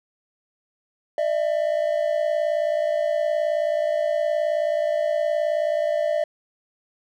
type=tone pair together; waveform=triangle; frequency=600.3 / 659.3 Hz; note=D5 / E5; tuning=+38 / 0 cents; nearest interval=major second; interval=162 cents; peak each=-20 / -22 dBFS; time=1.18-6.24 s; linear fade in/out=2 ms; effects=none